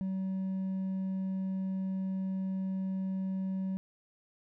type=tone with hard clipping; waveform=sine; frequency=190 Hz; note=F#3; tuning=46 cents sharp; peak=-32 dBFS; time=0.01-3.77 s; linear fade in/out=0 ms; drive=2 dB; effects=none